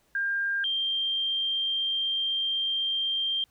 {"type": "tone pair in turn", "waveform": "sine", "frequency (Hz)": [1602, 3174], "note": ["G6", "G7"], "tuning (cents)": [37, 21], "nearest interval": "octave", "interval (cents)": 1184, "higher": "second", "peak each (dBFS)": [-25, -25], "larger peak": "neither", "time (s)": [[0.15, 0.64], [0.64, 3.44]], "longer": "second", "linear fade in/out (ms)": 2, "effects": ["pink hiss -67 dBFS RMS until 3.5 s"]}